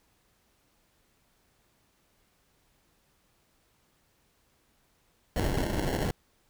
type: noise with sample-and-hold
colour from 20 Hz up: pink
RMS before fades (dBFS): -29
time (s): 5.36-6.11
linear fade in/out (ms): 0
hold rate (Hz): 1225
effects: pink hiss -69 dBFS RMS until 6.49 s

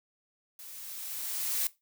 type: noise with level ramp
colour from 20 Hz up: blue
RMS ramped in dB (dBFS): -47 to -29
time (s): 0.59-1.67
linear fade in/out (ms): 2
effects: noise-tail reverb RT60 0.2 s tail -18 dB re dry

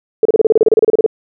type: tone bursts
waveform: sine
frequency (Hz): 440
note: A4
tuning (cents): 0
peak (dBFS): -5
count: 16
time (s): 0.23-1.063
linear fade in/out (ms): 2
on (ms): 23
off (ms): 31
effects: none

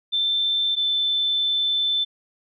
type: tone pair in turn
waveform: sine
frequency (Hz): 3552 / 3530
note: A7 / A7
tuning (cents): +16 / +5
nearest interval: unison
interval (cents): 11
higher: first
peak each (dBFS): -19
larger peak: neither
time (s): 0.12-0.76 / 0.76-2.05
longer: second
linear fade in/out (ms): 20
effects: none

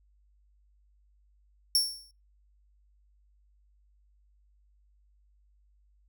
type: tone with exponential decay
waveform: sawtooth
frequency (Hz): 5460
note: F8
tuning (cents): -40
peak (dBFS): -17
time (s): 1.75-2.11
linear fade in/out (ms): 1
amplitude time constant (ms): 77
effects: noise-tail reverb RT60 0.2 s tail -18 dB re dry + added 50 Hz sine -62 dBFS peak until 6.08 s

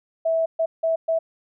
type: tone bursts at uneven times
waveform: sine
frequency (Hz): 653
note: E5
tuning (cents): -17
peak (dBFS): -18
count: 4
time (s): 0.25-0.46 / 0.59-0.66 / 0.83-0.96 / 1.08-1.19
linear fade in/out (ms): 10
effects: none

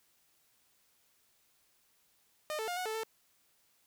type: tone with pitch steps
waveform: sawtooth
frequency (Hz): 610 / 440.1 / 709 / 733 / 438.1 / 444.5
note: D#5 / A4 / F5 / F#5 / A4 / A4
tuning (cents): -34 / 0 / +26 / -16 / -7 / +18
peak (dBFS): -31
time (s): 2.5-3.034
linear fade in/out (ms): 0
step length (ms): 89
effects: white hiss -71 dBFS RMS until 3.86 s

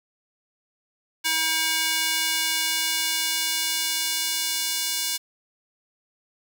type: tone with high-pass filter sweep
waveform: square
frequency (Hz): 320.1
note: D#4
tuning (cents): +49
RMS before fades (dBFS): -25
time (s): 1.24-5.18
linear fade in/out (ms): 20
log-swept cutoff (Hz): 2100 to 4100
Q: 0.83
effects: none

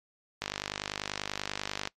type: click train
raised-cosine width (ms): 0.2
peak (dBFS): -14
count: 74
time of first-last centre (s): 0.42-1.874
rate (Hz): 50.2
effects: noise-tail reverb RT60 0.1 s tail -21 dB re dry + MP3 64 kbps

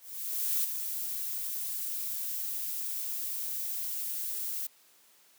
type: noise with ADSR envelope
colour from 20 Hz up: violet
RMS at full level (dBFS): -28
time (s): 0-4.67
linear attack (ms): 640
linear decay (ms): 10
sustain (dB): -7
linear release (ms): 7
effects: white hiss -62 dBFS RMS until 5.38 s + high-pass 200 Hz 12 dB/octave

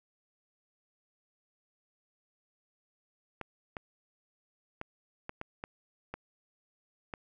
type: clicks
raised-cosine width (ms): 0.5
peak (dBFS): -23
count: 8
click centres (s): 3.413 / 3.768 / 4.814 / 5.294 / 5.414 / 5.639 / 6.14 / 7.138
effects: none

